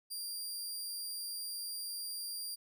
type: tone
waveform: 20% pulse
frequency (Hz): 4771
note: D8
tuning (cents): +26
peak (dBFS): -33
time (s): 0.1-2.56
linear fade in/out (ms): 20
effects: none